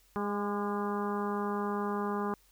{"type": "harmonic tone with a mistuned harmonic", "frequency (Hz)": 204.9, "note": "G#3", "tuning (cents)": -23, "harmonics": [1, 2, 3, 4, 5, 6, 7, 8], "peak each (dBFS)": [-34, -35, -47, -39, -39, -40, -47, -51], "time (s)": [0.16, 2.34], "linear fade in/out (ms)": 0, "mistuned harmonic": 6, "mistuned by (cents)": -32, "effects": ["added 46 Hz sine -66 dBFS peak until 2.51 s", "white hiss -66 dBFS RMS until 2.51 s"]}